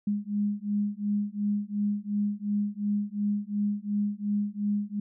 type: beating tone pair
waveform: sine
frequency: 204.4 / 207.2 Hz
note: G#3 / G#3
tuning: -27 / -4 cents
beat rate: 2.8 Hz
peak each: -29 dBFS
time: 0.07-5 s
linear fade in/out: 5 ms
effects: none